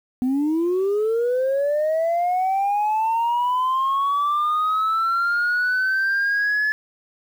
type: linear sweep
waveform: sine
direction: up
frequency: 246.9 to 1722 Hz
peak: -16 dBFS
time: 0.22-6.72 s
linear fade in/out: 0 ms
effects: tanh soft clip ceiling -16 dBFS + 8-bit